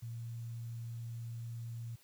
sine tone with quantisation, 116.54 Hz, A#2, in tune, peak -40 dBFS, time 0.02-1.96 s, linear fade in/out 10 ms, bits 11, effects white hiss -66 dBFS RMS until 2.03 s

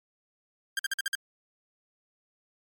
sawtooth tone bursts, 1596 Hz, G6, 31 cents sharp, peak -23 dBFS, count 6, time 0.77-1.152 s, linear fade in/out 2 ms, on 22 ms, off 50 ms, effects MP3 96 kbps

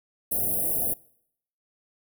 white band-stop noise, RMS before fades -26 dBFS, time 0.31-0.94 s, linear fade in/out 10 ms, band 740 to 9600 Hz, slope 96 dB/octave, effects noise-tail reverb RT60 0.7 s tail -23 dB re dry

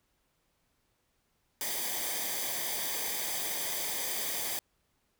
white noise with comb filter, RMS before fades -34 dBFS, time 1.61-4.59 s, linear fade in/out 0 ms, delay 0.73 ms, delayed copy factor -0.7, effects pink hiss -75 dBFS RMS until 5.19 s

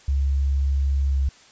sine tone with pitch glide, 68.9 to 67.91 Hz, C#2 to C#2, -10 to -35 cents, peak -18 dBFS, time 0.08-1.29 s, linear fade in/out 5 ms, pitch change -25 cents, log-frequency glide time 1.07-1.18 s, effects white hiss -51 dBFS RMS until 1.51 s + resampled to 16000 Hz

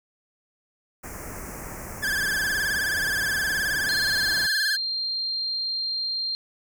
pink band-stop noise, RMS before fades -37 dBFS, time 1.03-4.47 s, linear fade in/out 10 ms, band 2300 to 5700 Hz, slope 48 dB/octave
45% pulse tone with vibrato, 1643 Hz, G#6, 19 cents flat, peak -23 dBFS, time 2.02-4.77 s, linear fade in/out 20 ms, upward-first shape sine, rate 19 Hz, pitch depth 98 cents each way
sine tone, 4186 Hz, C8, in tune, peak -25 dBFS, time 3.89-6.35 s, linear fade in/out 0 ms
effects none

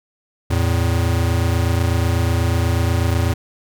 square tone pair together, 84.1 / 112.26 Hz, E2 / A2, +35 / +35 cents, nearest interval perfect fourth, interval 500 cents, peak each -18 / -20 dBFS, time 0.5-3.34 s, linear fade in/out 10 ms, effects none

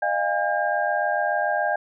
sine tone cluster, 610 / 697 / 814 / 1608 Hz, D#5 / F5 / G#5 / G6, -34 / -4 / -35 / +44 cents, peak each -26 dBFS, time 0.02-1.76 s, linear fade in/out 5 ms, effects none

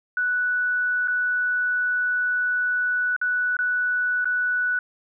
sine tone with dropouts, 1480 Hz, F#6, in tune, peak -20 dBFS, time 0.17-4.79 s, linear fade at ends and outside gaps 2 ms, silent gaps 1.075-1.081 / 3.164-3.214 / 3.568-3.589 / 4.245-4.255 s, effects none

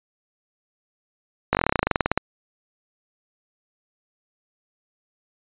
slowing click train, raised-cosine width 0.5 ms, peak -3 dBFS, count 19, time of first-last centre 1.53-2.176 s, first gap 19 ms, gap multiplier 1.07, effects resampled to 8000 Hz

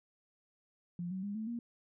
sine tone with pitch steps, 174.61 / 188.23 / 202.9 / 218.7 / 235.8 Hz, F3 / F#3 / G#3 / A3 / A#3, 0 / +30 / -40 / -10 / +20 cents, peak -36 dBFS, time 0.99-1.59 s, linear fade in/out 2 ms, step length 120 ms, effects none

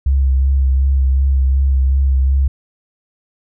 sine tone with vibrato, 67 Hz, C2, 42 cents sharp, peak -10 dBFS, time 0.06-2.48 s, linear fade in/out 5 ms, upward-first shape sine, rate 2.7 Hz, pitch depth 29 cents each way, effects none

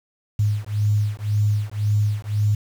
sine beating tone pair, 103.7 / 105.6 Hz, G#2 / G#2, -2 / +29 cents, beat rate 1.9 Hz, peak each -21 / -21 dBFS, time 0.39-2.55 s, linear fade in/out 5 ms, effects 7-bit

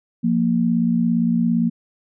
sine tone pair together, 175.59 / 233.1 Hz, F3 / A#3, +10 / 0 cents, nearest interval perfect fourth, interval 490 cents, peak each -20 / -17 dBFS, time 0.23-1.7 s, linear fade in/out 20 ms, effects none

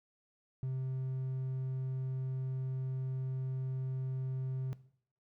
triangle tone, 130.9 Hz, C3, 1 cent sharp, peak -31 dBFS, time 0.63-4.73 s, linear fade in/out 0 ms, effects noise-tail reverb RT60 0.6 s tail -18 dB re dry + tanh soft clip ceiling -27 dBFS

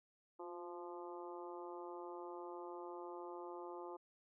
harmonic tone with a mistuned harmonic, 173.6 Hz, F3, 10 cents flat, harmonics 2 / 3 / 4 / 5 / 6 / 7, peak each -49 / -54 / -57 / -53 / -56 / -59 dBFS, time 0.39-3.97 s, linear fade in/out 10 ms, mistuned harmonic 2, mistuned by +30 cents, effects none

